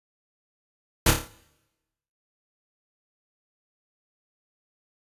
pink noise with echo, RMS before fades -18 dBFS, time 1.06-1.11 s, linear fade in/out 5 ms, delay 28 ms, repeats 6, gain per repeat -5 dB, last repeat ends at 1.278 s, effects noise-tail reverb RT60 1.0 s tail -22 dB re dry + resampled to 32000 Hz

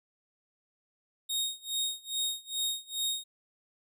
sawtooth tone with tremolo, 3729 Hz, A#7, in tune, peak -25 dBFS, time 1.29-3.24 s, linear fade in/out 10 ms, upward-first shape sine, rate 2.4 Hz, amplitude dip 95%, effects none

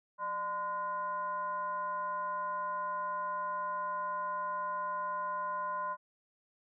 sine tone with frequency modulation, 1023 Hz, C6, 39 cents flat, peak -33 dBFS, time 0.18-5.97 s, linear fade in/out 50 ms, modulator 422 Hz, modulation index 0.63, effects none

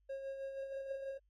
triangle tone with tremolo, 542 Hz, C#5, 39 cents flat, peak -37 dBFS, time 0.09-1.18 s, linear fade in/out 10 ms, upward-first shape sine, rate 6.3 Hz, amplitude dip 45%, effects added 50 Hz sine -70 dBFS peak until 1.29 s + AAC 32 kbps

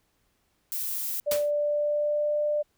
violet noise, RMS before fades -31 dBFS, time 0.72-1.2 s, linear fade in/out 0 ms
sine tone with pitch glide, 587.3 to 595.2 Hz, D5 to D5, 0 to +23 cents, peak -23 dBFS, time 1.26-2.63 s, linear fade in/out 20 ms, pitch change +23 cents, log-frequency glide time 1.43-2.39 s
white noise with exponential decay, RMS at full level -26 dBFS, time 1.31-1.51 s, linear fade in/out 5 ms, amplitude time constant 43 ms
effects pink hiss -71 dBFS RMS until 2.77 s

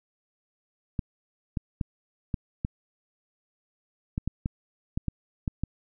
clicks, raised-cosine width 5 ms, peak -15 dBFS, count 12, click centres 0.992 / 1.572 / 1.812 / 2.342 / 2.649 / 4.179 / 4.276 / 4.459 / 4.975 / 5.083 / 5.478 / 5.636 s, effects none

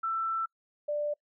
sine tone pair in turn, 1333 / 590.5 Hz, E6 / D5, +19 / +9 cents, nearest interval octave + major second, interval 1410 cents, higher first, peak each -28 dBFS, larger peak neither, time 0.03-0.46 / 0.88-1.14 s, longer first, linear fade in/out 10 ms, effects noise-tail reverb RT60 0.1 s tail -26 dB re dry

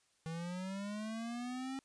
square linear sweep, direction up, 159.9 to 270 Hz, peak -40 dBFS, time 0.26-1.79 s, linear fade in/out 0 ms, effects white hiss -74 dBFS RMS until 1.84 s + resampled to 22050 Hz

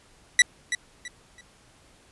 sawtooth tone with echo, 1958 Hz, B6, 15 cents flat, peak -9 dBFS, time 0.39-0.42 s, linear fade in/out 2 ms, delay 330 ms, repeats 3, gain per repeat -11 dB, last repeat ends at 1.41 s, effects pink hiss -57 dBFS RMS until 2.11 s + resampled to 24000 Hz

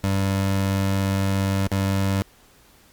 25% pulse tone with dropouts, 97.3 Hz, G2, 12 cents flat, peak -16 dBFS, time 0.04-2.22 s, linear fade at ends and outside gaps 0 ms, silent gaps 1.673-1.717 s, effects pink hiss -54 dBFS RMS until 2.92 s + Opus 48 kbps

